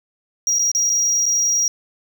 triangle tone with dropouts, 5710 Hz, F8, 37 cents sharp, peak -14 dBFS, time 0.47-1.68 s, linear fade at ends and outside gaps 1 ms, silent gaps 0.587-0.593 / 0.716-0.749 / 0.895-0.899 / 1.257-1.263 s, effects none

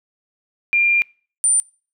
sine tone pair in turn, 2393 / 9129 Hz, D7 / C#9, +32 / +50 cents, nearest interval octave + major seventh, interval 2318 cents, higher second, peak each -13 dBFS, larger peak neither, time 0.73-1.02 / 1.44-1.6 s, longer first, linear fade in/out 0 ms, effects noise-tail reverb RT60 0.4 s tail -25 dB re dry

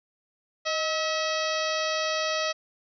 harmonic tone with a mistuned harmonic, 644 Hz, E5, 41 cents flat, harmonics 1 / 2 / 3 / 4 / 5 / 6 / 7 / 8 / 9, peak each -29 / -32 / -34 / -35 / -36 / -37 / -37 / -38 / -39 dBFS, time 0.65-2.53 s, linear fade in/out 20 ms, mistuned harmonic 1, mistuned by -53 cents, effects none

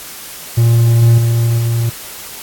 triangle tone with level steps, 116.54 Hz, A#2, in tune, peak -5 / -3 / -8 / -10 dBFS, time 0.57-1.9 s, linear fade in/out 10 ms, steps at 1.02 / 1.18 / 1.58 s, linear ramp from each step 2 ms, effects white hiss -30 dBFS RMS until 2.42 s + AAC 64 kbps

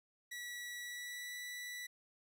sawtooth tone with pitch glide, 1942 to 1964.6 Hz, B6 to B6, -30 to -10 cents, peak -40 dBFS, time 0.31-1.87 s, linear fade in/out 10 ms, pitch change +20 cents, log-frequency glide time 0.81-1.39 s, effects none

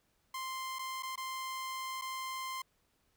sawtooth tone with dropouts, 1046.5 Hz, C6, in tune, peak -34 dBFS, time 0.34-2.62 s, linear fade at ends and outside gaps 5 ms, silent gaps 0.787-0.791 / 1.025-1.031 / 1.158-1.176 / 2.014-2.019 s, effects pink hiss -75 dBFS RMS until 3.16 s

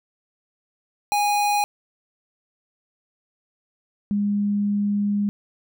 square / sine tone pair in turn, 824 / 204.3 Hz, G#5 / G#3, -14 / -28 cents, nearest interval 2 octaves, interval 2414 cents, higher first, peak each -19 dBFS, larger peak neither, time 1.12-1.64 / 4.11-5.29 s, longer second, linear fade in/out 0 ms, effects none

